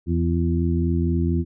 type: harmonic tone with a mistuned harmonic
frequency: 84.2 Hz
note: E2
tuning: 37 cents sharp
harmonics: 1 / 2 / 3 / 4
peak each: -21 / -24 / -26 / -27 dBFS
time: 0.06-1.45 s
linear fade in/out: 50 ms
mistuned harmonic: 4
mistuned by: +17 cents
effects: none